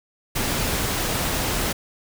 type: noise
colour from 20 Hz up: pink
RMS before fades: -24 dBFS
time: 0.35-1.73 s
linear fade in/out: 10 ms
effects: none